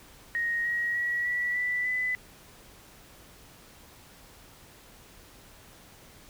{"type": "tone with pitch steps", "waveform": "sine", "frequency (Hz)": [1872, 1897, 1922.4, 1948.1, 1974.2, 2001], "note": ["A#6", "A#6", "B6", "B6", "B6", "B6"], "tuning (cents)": [7, 30, -47, -24, -1, 22], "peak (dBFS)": -26, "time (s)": [0.35, 2.15], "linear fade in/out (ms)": 0, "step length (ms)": 300, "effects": ["pink hiss -53 dBFS RMS until 6.29 s"]}